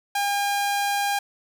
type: tone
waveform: sawtooth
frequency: 807 Hz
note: G#5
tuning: 50 cents flat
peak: -18 dBFS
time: 0.15-1.19 s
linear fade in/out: 5 ms
effects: none